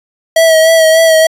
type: tone with vibrato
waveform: square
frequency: 646 Hz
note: E5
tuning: 35 cents flat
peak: -5 dBFS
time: 0.36-1.27 s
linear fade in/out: 5 ms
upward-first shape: sine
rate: 3.4 Hz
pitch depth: 29 cents each way
effects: resampled to 32000 Hz